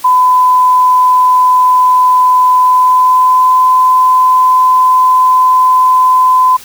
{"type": "tone with pitch glide", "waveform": "sine", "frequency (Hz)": [1007, 1016.9], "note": ["B5", "C6"], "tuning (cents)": [33, -50], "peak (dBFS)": -4, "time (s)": [0.04, 6.57], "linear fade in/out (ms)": 10, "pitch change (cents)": 17, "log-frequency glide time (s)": [2.6, 3.57], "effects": ["white hiss -33 dBFS RMS until 6.64 s"]}